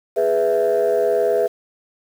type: chord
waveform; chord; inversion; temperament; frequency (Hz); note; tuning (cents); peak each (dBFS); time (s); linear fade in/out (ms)
sine; E major; first; equal; 415.3 / 493.9 / 659.3; G#4 / B4 / E5; 0 / 0 / 0; -18; 0.16-1.48; 20
effects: tanh soft clip ceiling -10 dBFS + 7-bit